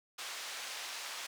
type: band-pass noise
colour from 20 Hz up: white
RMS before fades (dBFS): -43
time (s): 0.18-1.27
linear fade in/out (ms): 10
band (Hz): 680 to 5400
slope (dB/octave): 12
effects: none